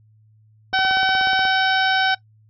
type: harmonic tone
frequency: 761 Hz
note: F#5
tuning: 48 cents sharp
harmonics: 1 / 2 / 3 / 4 / 5 / 6 / 7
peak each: -20 / -19 / -29 / -27 / -28 / -36 / -29 dBFS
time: 0.73-2.15 s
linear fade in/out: 10 ms
type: click train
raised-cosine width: 1 ms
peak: -19 dBFS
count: 13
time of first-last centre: 0.73-1.453 s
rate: 16.6 Hz
effects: noise-tail reverb RT60 0.1 s tail -18 dB re dry + added 108 Hz sine -51 dBFS peak until 2.49 s